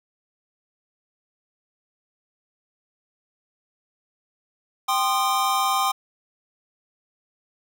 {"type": "chord", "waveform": "square", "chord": "C minor", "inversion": "second", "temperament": "equal with one note detuned", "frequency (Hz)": [784, 1046.5, 1226.7], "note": ["G5", "C6", "Eb6"], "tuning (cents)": [0, 0, -25], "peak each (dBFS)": -25, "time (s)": [4.88, 5.92], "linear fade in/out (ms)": 10, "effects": []}